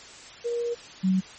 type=tone pair in turn; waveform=sine; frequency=473.7 / 187.99 Hz; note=A#4 / F#3; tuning=+28 / +28 cents; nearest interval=octave + major third; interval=1600 cents; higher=first; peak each=-25 / -19 dBFS; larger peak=second; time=0.44-0.75 / 1.03-1.21 s; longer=first; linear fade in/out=20 ms; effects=white hiss -45 dBFS RMS until 1.38 s + MP3 32 kbps